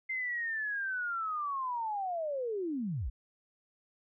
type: linear sweep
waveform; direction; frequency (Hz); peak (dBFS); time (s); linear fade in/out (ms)
sine; down; 2093 to 41.2; -32; 0.09-3.1; 10
effects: none